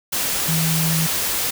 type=tone in noise; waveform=sine; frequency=161.9 Hz; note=E3; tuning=31 cents flat; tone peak=-19 dBFS; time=0.48-1.07 s; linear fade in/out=10 ms; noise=white; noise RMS=-22 dBFS; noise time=0.12-1.51 s; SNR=0 dB; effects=none